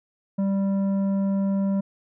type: tone with tanh clipping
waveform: sine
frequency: 196 Hz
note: G3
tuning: in tune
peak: -22 dBFS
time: 0.38-1.81 s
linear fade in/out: 10 ms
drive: 9 dB
effects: none